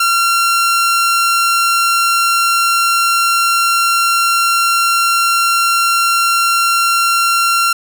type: tone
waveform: sawtooth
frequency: 1370 Hz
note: F6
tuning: 34 cents flat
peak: -7 dBFS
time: 0-7.73 s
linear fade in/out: 5 ms
effects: none